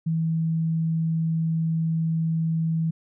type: tone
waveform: sine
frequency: 162.4 Hz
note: E3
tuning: 26 cents flat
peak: -21 dBFS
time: 0.06-2.91 s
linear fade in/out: 10 ms
effects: none